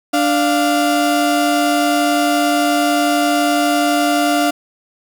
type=tone pair together; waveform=35% pulse; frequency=293.7 / 698.5 Hz; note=D4 / F5; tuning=0 / 0 cents; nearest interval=octave + minor third; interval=1500 cents; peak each=-14 dBFS; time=0.13-4.51 s; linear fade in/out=10 ms; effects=8-bit